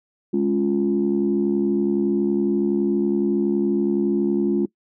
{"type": "chord", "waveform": "sine", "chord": "Db major", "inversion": "second", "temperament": "equal", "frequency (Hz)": [207.7, 277.2, 349.2], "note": ["Ab3", "Db4", "F4"], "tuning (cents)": [0, 0, 0], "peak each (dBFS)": [-21, -23, -20], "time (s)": [0.33, 4.66], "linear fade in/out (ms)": 10, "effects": ["noise-tail reverb RT60 0.1 s tail -21 dB re dry", "tanh soft clip ceiling -10 dBFS"]}